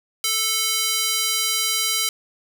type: tone with high-pass filter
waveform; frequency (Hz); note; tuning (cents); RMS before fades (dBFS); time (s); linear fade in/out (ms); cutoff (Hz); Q
square; 440; A4; 0; -22; 0.24-2.09; 2; 3400; 0.82
effects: none